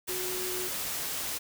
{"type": "tone in noise", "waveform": "sine", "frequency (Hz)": 366.8, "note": "F#4", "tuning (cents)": -15, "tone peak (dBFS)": -36, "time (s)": [0.08, 0.69], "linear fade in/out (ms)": 20, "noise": "white", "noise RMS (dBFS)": -34, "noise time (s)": [0.07, 1.39], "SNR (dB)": -5, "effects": []}